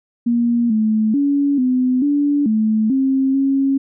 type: tone with pitch steps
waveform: sine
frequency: 236.8 / 217.2 / 283.2 / 253.7 / 288.3 / 217.6 / 267.1 / 272.4 Hz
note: A#3 / A3 / C#4 / B3 / D4 / A3 / C4 / C#4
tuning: +27 / -22 / +37 / +47 / -32 / -19 / +36 / -30 cents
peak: -13 dBFS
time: 0.26-3.78 s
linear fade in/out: 10 ms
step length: 440 ms
effects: none